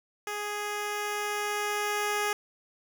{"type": "tone with level ramp", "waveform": "10% pulse", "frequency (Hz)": 415.3, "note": "G#4", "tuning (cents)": 0, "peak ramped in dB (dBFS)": [-24, -18], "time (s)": [0.27, 2.33], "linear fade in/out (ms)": 2, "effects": []}